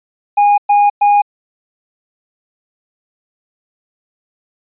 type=tone bursts; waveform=triangle; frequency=820 Hz; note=G#5; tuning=22 cents flat; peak=-5 dBFS; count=3; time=0.37-1.22 s; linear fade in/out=10 ms; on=210 ms; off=110 ms; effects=resampled to 8000 Hz